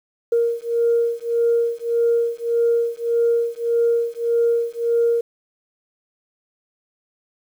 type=beating tone pair; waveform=sine; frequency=466.8 / 468.5 Hz; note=A#4 / A#4; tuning=+2 / +9 cents; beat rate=1.7 Hz; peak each=-19 dBFS; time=0.32-5.21 s; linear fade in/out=5 ms; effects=tanh soft clip ceiling -9 dBFS + 8-bit